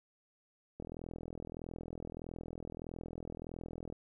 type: click train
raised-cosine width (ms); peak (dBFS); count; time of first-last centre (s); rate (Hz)
2; -30; 131; 0.8-3.925; 41.6
effects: 12-bit